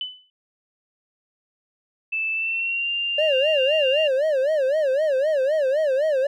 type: tone with exponential decay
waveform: sine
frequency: 3007 Hz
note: F#7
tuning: 27 cents sharp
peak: -23 dBFS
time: 0.01-0.3 s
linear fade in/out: 1 ms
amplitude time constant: 61 ms
type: tone with pitch glide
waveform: sine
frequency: 2637 to 2792 Hz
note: E7 to F7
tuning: 0 to -1 cents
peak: -22 dBFS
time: 2.12-4.08 s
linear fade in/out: 10 ms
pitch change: +99 cents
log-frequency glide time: 2.33-2.9 s
type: tone with vibrato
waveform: triangle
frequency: 573 Hz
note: D5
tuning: 43 cents flat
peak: -16 dBFS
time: 3.18-6.27 s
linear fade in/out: 5 ms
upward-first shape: sine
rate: 3.9 Hz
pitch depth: 180 cents each way
effects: none